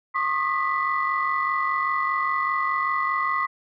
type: tone cluster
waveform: sine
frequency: 1083 / 1186 / 1231 / 1981 Hz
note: C#6 / D6 / D#6 / B6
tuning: -41 / +17 / -19 / +5 cents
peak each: -24 / -31 / -27 / -27 dBFS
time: 0.14-3.47 s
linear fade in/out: 20 ms
effects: tanh soft clip ceiling -12 dBFS